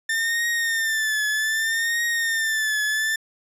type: tone with vibrato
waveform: 40% pulse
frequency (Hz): 1792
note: A6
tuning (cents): +31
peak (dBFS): -20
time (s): 0.09-3.16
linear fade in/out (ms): 5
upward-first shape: triangle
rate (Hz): 0.64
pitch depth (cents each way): 84
effects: resampled to 32000 Hz